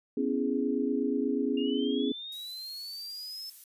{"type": "chord", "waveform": "sine", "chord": "C# minor seventh", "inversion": "third", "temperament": "equal with one note detuned", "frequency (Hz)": [248.9, 277.2, 329.6, 415.3], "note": ["B3", "C#4", "E4", "G#4"], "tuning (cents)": [14, 0, 0, 0], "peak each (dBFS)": [-31, -30, -36, -32], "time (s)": [0.17, 2.12], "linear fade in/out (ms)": 5}
{"type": "linear sweep", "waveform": "sine", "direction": "up", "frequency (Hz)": [2794, 5274], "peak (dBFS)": -38, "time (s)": [1.57, 3.5], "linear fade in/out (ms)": 5}
{"type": "noise", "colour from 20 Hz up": "violet", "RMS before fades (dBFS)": -47, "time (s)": [2.32, 3.64], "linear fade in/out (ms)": 2}
{"effects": ["resampled to 32000 Hz"]}